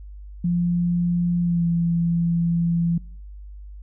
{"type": "tone with pitch glide", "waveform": "sine", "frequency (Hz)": [174.1, 169.53], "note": ["F3", "E3"], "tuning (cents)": [-5, 49], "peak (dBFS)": -18, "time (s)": [0.44, 2.98], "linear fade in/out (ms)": 5, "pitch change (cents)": -46, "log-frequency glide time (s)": [1.41, 1.65], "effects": ["noise-tail reverb RT60 0.5 s tail -23 dB re dry", "added 50 Hz sine -36 dBFS peak until 3.82 s"]}